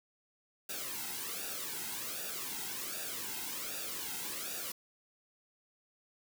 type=noise with flanger; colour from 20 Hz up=white; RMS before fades=-40 dBFS; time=0.69-4.72 s; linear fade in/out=5 ms; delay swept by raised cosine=0.94 to 1.73 ms; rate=1.3 Hz; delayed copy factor=-0.7; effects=none